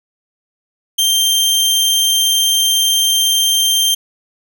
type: tone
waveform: sawtooth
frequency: 3159 Hz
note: G7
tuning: 13 cents sharp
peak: -8 dBFS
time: 0.98-3.95 s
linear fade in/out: 10 ms
effects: none